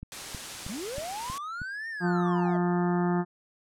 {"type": "click train", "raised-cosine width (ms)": 5, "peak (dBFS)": -26, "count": 6, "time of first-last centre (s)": [0.03, 1.617], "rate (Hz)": 3.15}
{"type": "noise", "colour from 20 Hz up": "white", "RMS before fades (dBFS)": -38, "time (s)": [0.12, 1.38], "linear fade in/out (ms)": 0}
{"type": "linear two-way sweep", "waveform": "triangle", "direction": "up then down", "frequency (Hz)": [164.81, 1850, 606], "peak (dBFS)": -32, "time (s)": [0.68, 2.58], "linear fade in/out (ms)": 20, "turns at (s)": 1.89}
{"type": "harmonic tone", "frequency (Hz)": 176.4, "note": "F3", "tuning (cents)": 18, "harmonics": [1, 2, 4, 5, 6, 7, 8, 9, 10], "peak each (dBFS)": [-25, -29, -35, -36, -43, -39, -45, -46, -44], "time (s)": [2, 3.25], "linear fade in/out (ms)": 50}
{"effects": ["low-pass 9000 Hz 12 dB/octave"]}